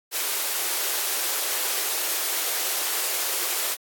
white high-pass noise, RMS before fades -26 dBFS, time 0.11-3.77 s, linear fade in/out 50 ms, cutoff 330 Hz, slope 48 dB/octave, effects AAC 64 kbps

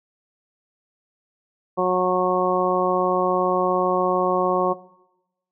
harmonic tone, 182.7 Hz, F#3, 22 cents flat, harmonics 1 / 2 / 3 / 4 / 5 / 6, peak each -28 / -23 / -23 / -26 / -28 / -25 dBFS, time 1.77-4.74 s, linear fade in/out 20 ms, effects noise-tail reverb RT60 0.9 s tail -18 dB re dry

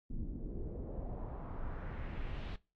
brown noise with low-pass filter sweep, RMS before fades -41 dBFS, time 0.1-2.56 s, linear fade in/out 5 ms, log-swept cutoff 230 to 3600 Hz, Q 2, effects noise-tail reverb RT60 0.3 s tail -22 dB re dry + AAC 48 kbps

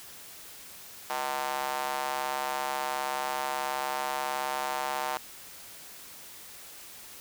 square tone with high-pass filter, 69.3 Hz, C#2, in tune, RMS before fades -32 dBFS, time 1.1-5.17 s, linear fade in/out 0 ms, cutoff 820 Hz, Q 2.6, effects white hiss -47 dBFS RMS until 7.2 s

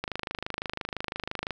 click train, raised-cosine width 0.3 ms, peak -15 dBFS, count 39, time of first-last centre 0.04-1.507 s, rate 25.9 Hz, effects none

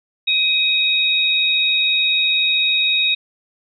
sine tone pair together, 2517 / 3767 Hz, D#7 / A#7, +19 / +17 cents, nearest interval perfect fifth, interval 698 cents, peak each -18 / -16 dBFS, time 0.27-3.15 s, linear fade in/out 10 ms, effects none

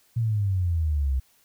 sine exponential sweep, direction down, 118.7 to 63.9 Hz, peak -21 dBFS, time 0.16-1.2 s, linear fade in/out 10 ms, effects white hiss -62 dBFS RMS until 1.44 s

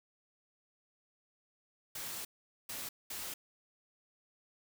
white noise bursts at uneven times, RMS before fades -42 dBFS, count 3, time 1.95-2.25 / 2.69-2.89 / 3.1-3.34 s, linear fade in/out 5 ms, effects none

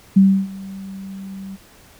sine tone with ADSR envelope, 193.6 Hz, G3, 21 cents flat, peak -6 dBFS, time 0.16-1.57 s, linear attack 11 ms, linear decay 300 ms, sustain -23 dB, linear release 26 ms, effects pink hiss -48 dBFS RMS until 1.99 s

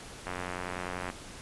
click train, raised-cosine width 0.5 ms, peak -20 dBFS, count 76, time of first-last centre 0.27-1.101 s, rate 90.3 Hz, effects pink hiss -46 dBFS RMS until 1.41 s + resampled to 24000 Hz

